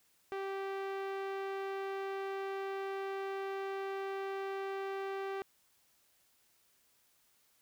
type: tone with low-pass filter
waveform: sawtooth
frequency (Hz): 390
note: G4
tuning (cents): -9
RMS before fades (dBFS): -39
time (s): 0.32-5.42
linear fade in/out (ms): 0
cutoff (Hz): 2400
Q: 0.75
effects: white hiss -71 dBFS RMS until 7.61 s